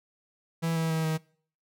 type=tone with pitch steps; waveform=45% pulse; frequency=164.81 / 162.63 / 160.49 / 158.37 Hz; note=E3 / E3 / E3 / D#3; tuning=0 / -23 / -46 / +31 cents; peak=-26 dBFS; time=0.62-1.18 s; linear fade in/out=20 ms; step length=140 ms; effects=noise-tail reverb RT60 0.5 s tail -23 dB re dry